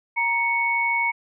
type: tone pair together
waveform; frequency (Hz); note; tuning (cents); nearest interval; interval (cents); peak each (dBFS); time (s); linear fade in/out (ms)
sine; 937.8 / 2217; A#5 / C#7; +10 / 0; octave + minor third; 1490; -24 / -21; 0.16-1.12; 20
effects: none